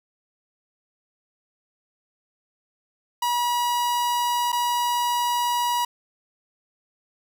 45% pulse tone with dropouts, 966 Hz, B5, 39 cents flat, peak -21 dBFS, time 3.22-5.85 s, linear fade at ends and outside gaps 5 ms, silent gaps 4.52-4.527 s, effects none

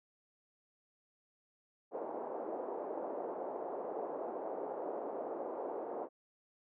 pink band-pass noise, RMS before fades -41 dBFS, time 1.91-6.09 s, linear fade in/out 50 ms, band 370 to 790 Hz, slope 24 dB/octave, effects none

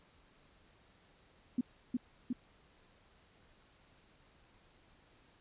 sine tone with echo, 246.9 Hz, B3, in tune, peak -28 dBFS, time 1.58-1.61 s, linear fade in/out 5 ms, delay 360 ms, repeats 2, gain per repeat -2 dB, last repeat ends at 2.33 s, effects pink hiss -66 dBFS RMS until 5.4 s + resampled to 8000 Hz

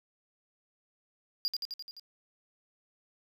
triangle tone with echo, 4830 Hz, D8, 48 cents sharp, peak -26 dBFS, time 1.45-1.48 s, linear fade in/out 0 ms, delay 86 ms, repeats 6, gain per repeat -3 dB, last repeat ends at 1.996 s, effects none

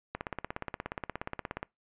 click train, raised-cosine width 0.5 ms, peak -19 dBFS, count 26, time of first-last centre 0.15-1.629 s, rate 16.9 Hz, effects noise-tail reverb RT60 0.2 s tail -25 dB re dry + resampled to 8000 Hz

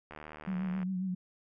click train, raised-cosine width 0.5 ms, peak -30 dBFS, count 56, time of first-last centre 0.11-0.83 s, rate 76.4 Hz
sine tone with vibrato, 186.2 Hz, F#3, 11 cents sharp, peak -31 dBFS, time 0.47-1.15 s, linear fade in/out 10 ms, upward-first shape triangle, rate 7.4 Hz, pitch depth 59 cents each way
effects none

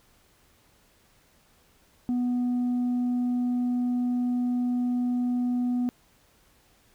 sine tone with tanh clipping, 246 Hz, B3, 7 cents flat, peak -24 dBFS, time 2.09-5.89 s, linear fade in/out 0 ms, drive 2 dB, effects pink hiss -62 dBFS RMS until 6.94 s

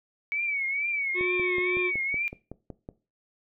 sine tone with vibrato, 2259 Hz, C#7, 32 cents sharp, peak -26 dBFS, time 0.32-2.28 s, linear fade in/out 0 ms, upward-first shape triangle, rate 2.2 Hz, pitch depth 110 cents each way
harmonic tone, 361.7 Hz, F#4, 39 cents flat, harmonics 1 / 3 / 5 / 7 / 9 / 10, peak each -27 / -40 / -46 / -44 / -49 / -47 dBFS, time 1.14-1.92 s, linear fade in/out 50 ms
click train, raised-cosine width 2 ms, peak -25 dBFS, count 10, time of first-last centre 1.21-2.889 s, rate 5.36 Hz
effects noise-tail reverb RT60 0.3 s tail -18 dB re dry

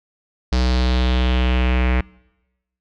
square tone with low-pass filter sweep, 62.6 Hz, B1, 24 cents sharp, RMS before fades -17 dBFS, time 0.52-2.01 s, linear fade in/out 5 ms, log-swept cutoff 4900 to 2200 Hz, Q 3.1, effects noise-tail reverb RT60 1.0 s tail -25 dB re dry

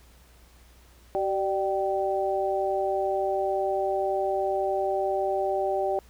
sine tone cluster, 382.5 / 594 / 776 Hz, G4 / D5 / G5, -42 / +20 / -18 cents, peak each -28 dBFS, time 1.15-5.99 s, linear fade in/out 0 ms, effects added 60 Hz sine -53 dBFS peak until 6.09 s + pink hiss -58 dBFS RMS until 6.09 s

